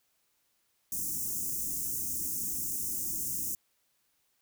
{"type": "band-stop noise", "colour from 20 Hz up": "white", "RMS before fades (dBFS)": -34, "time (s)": [0.92, 3.55], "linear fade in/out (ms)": 2, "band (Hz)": [350, 6000], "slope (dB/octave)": 48, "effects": ["white hiss -74 dBFS RMS until 4.41 s"]}